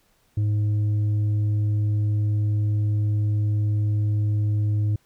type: tone with tanh clipping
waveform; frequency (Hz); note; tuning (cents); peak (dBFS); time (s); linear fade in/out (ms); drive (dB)
sine; 104.9; G#2; +18; -20; 0.37-4.96; 5; 4
effects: pink hiss -64 dBFS RMS until 5.05 s